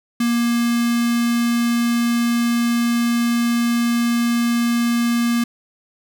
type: tone with notch filter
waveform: square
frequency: 236.1 Hz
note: A#3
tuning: 22 cents sharp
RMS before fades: -18 dBFS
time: 0.2-5.44 s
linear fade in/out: 5 ms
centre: 680 Hz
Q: 1.9
effects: none